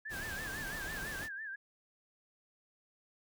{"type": "tone with vibrato", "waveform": "sine", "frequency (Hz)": 1672, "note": "G#6", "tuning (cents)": 11, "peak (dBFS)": -40, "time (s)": [0.05, 1.56], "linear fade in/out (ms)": 10, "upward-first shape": "sine", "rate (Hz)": 6, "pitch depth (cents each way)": 120}
{"type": "noise", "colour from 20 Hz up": "pink", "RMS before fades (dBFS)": -44, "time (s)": [0.09, 1.29], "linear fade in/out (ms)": 50}
{"effects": []}